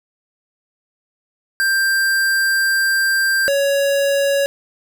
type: tone pair in turn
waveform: square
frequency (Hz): 1580 / 558.6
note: G6 / C#5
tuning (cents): +13 / +13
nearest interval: octave + tritone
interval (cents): 1800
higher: first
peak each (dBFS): -15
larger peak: neither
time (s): 1.6-3.48 / 3.48-4.46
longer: first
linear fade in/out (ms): 0
effects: none